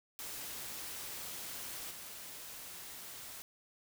white noise with level steps, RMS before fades -44 / -48 dBFS, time 0.19-3.42 s, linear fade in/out 0 ms, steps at 1.91 s, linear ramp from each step 2 ms, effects none

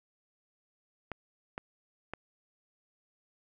clicks, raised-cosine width 0.5 ms, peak -22 dBFS, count 3, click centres 1.117 / 1.579 / 2.136 s, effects none

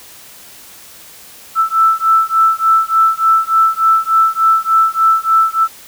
sine beating tone pair, 1321 / 1324.4 Hz, E6 / E6, +3 / +8 cents, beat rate 3.4 Hz, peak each -12 dBFS, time 1.55-5.68 s, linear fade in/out 50 ms, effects white hiss -38 dBFS RMS until 5.87 s

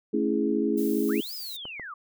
sine chord, A major seventh, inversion none, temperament equal, 220 / 277.2 / 329.6 / 415.3 Hz, A3 / C#4 / E4 / G#4, 0 / 0 / 0 / 0 cents, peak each -28 dBFS, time 0.13-1.21 s, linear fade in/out 10 ms
violet noise, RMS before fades -40 dBFS, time 0.77-1.57 s, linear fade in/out 10 ms
sine linear two-way sweep, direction up then down, 1107 to 5180 to 1107 Hz, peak -36 dBFS, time 1.09-1.94 s, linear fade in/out 5 ms, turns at 1.34 s
clicks, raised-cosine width 1 ms, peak -27 dBFS, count 2, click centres 1.654 / 1.797 s
effects none

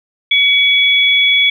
sine tone pair together, 2262 / 3389 Hz, C#7 / G#7, +34 / +34 cents, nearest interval perfect fifth, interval 700 cents, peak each -11 dBFS, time 0.31-1.5 s, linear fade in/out 5 ms, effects none

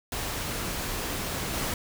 pink noise with level steps, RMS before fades -32 / -30 dBFS, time 0.12-1.74 s, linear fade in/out 2 ms, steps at 1.53 s, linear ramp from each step 2 ms, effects none

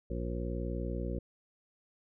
harmonic tone, 60.1 Hz, B1, 46 cents flat, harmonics 1 / 2 / 3 / 4 / 5 / 6 / 8 / 9, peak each -36 / -42 / -41 / -43 / -46 / -43 / -44 / -45 dBFS, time 0.1-1.19 s, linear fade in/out 5 ms, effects none

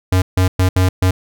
square tone bursts at uneven times, 92.5 Hz, F#2, in tune, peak -11 dBFS, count 5, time 0.12-0.22 / 0.37-0.48 / 0.59-0.69 / 0.76-0.89 / 1.02-1.11 s, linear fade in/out 5 ms, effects none

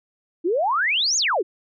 sine exponential two-way sweep, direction up then down, 314.2 to 7040 to 314.2 Hz, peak -18 dBFS, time 0.44-1.43 s, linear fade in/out 20 ms, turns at 1.17 s, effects none

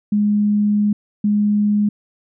sine tone pair in turn, 207.7 / 207.7 Hz, G#3 / G#3, 0 / 0 cents, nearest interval unison, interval 0 cents, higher neither, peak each -13 dBFS, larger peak neither, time 0.12-0.93 / 1.24-1.89 s, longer first, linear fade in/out 5 ms, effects none

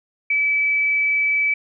sine tone with frequency modulation, 2300 Hz, D7, 37 cents flat, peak -16 dBFS, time 0.3-1.54 s, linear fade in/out 5 ms, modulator 24.4 Hz, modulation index 0.42, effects none

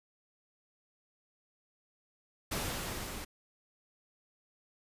pink noise with level ramp, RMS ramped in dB -34 to -43 dBFS, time 2.51-3.25 s, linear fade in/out 10 ms, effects resampled to 32000 Hz

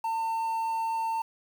triangle tone with quantisation, 902 Hz, A5, 43 cents sharp, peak -25 dBFS, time 0.04-1.22 s, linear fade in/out 5 ms, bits 8, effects none

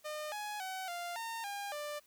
sawtooth tone with pitch steps, 607 / 837 / 755 / 697 / 914 / 807 / 592 Hz, D#5 / G#5 / F#5 / F5 / A#5 / G#5 / D5, -43 / +13 / +35 / -4 / -34 / -50 / +14 cents, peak -35 dBFS, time 0.04-2 s, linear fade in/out 20 ms, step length 280 ms, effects white hiss -67 dBFS RMS until 2.06 s

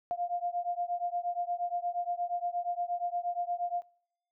sine beating tone pair, 698.5 / 707 Hz, F5 / F5, 0 / +21 cents, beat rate 8.5 Hz, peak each -33 / -34 dBFS, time 0.11-3.82 s, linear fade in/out 0 ms, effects noise-tail reverb RT60 0.7 s tail -23 dB re dry

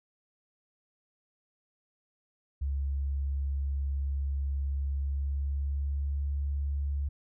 sine tone with pitch glide, 69.3 to 70.72 Hz, C#2 to C#2, 0 to +35 cents, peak -28 dBFS, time 2.61-7.09 s, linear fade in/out 10 ms, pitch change +35 cents, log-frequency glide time 4.88-6.29 s, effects none

